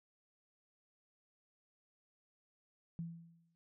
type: tone with exponential decay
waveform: sine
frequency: 167.4 Hz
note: E3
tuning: 27 cents sharp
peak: -37 dBFS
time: 2.99-3.55 s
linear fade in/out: 0 ms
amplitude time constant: 120 ms
effects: none